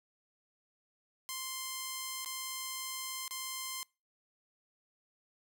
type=tone with dropouts; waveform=5% pulse; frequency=1046.5 Hz; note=C6; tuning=in tune; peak=-26 dBFS; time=1.29-3.83 s; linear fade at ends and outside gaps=0 ms; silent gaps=2.247-2.259 / 3.279-3.309 s; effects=noise-tail reverb RT60 0.3 s tail -26 dB re dry